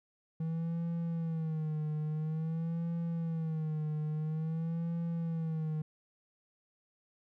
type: tone with vibrato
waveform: triangle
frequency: 160.4 Hz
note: E3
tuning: 47 cents flat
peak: -30 dBFS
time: 0.4-5.82 s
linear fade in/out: 5 ms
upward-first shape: sine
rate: 0.49 Hz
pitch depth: 85 cents each way
effects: none